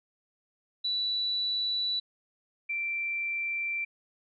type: tone pair in turn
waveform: sine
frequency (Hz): 3951 / 2349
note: B7 / D7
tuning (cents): 0 / 0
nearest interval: major sixth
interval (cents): 900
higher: first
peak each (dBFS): -27 / -29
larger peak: first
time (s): 0.84-2 / 2.69-3.85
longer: neither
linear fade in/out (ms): 10
effects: none